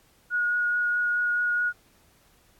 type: tone with vibrato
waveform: sine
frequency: 1447 Hz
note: F#6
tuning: 39 cents flat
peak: -22 dBFS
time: 0.3-1.73 s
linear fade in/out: 50 ms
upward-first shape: triangle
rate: 4.7 Hz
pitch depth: 11 cents each way
effects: pink hiss -61 dBFS RMS until 2.59 s + AAC 64 kbps